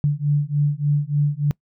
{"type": "beating tone pair", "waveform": "sine", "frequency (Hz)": [144.3, 147.7], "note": ["D3", "D3"], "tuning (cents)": [-30, 10], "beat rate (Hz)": 3.4, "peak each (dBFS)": -20, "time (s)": [0.04, 1.51], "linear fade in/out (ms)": 0, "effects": ["noise-tail reverb RT60 0.1 s tail -24 dB re dry"]}